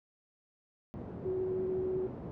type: band-pass noise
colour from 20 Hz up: pink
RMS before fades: -43 dBFS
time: 0.94-2.31 s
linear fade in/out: 0 ms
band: 100 to 490 Hz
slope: 12 dB/octave
type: tone with vibrato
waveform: sine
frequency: 372.7 Hz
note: F#4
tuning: 13 cents sharp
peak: -31 dBFS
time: 1.25-2.07 s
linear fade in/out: 2 ms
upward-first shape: sine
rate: 14 Hz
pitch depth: 13 cents each way
effects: none